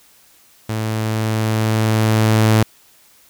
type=tone with level ramp; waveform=sawtooth; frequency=109.8 Hz; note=A2; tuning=3 cents flat; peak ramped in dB=-16 to -6 dBFS; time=0.69-2.63 s; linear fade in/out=5 ms; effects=white hiss -51 dBFS RMS until 3.29 s